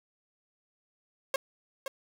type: tone with echo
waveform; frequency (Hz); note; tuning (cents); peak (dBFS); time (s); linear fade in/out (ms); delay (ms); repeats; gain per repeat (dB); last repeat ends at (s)
sawtooth; 540; C#5; -45; -22; 1.34-1.36; 2; 520; 1; -8; 1.88
effects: none